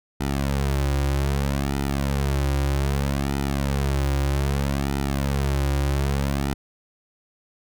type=tone with flanger; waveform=sawtooth; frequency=69.3 Hz; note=C#2; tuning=in tune; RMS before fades=-23 dBFS; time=0.2-6.54 s; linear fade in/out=10 ms; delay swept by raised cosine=1.8 to 4.6 ms; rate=0.63 Hz; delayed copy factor=-0.8; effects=none